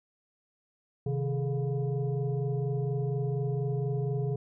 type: tone with frequency modulation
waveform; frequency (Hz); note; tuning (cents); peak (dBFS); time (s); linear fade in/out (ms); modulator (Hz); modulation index
sine; 131.4; C3; +8; -27; 1.06-4.36; 5; 287; 0.97
effects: none